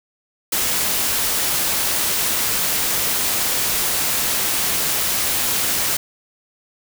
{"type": "noise", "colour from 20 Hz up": "white", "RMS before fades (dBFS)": -20, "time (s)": [0.52, 5.97], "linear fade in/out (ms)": 5, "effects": []}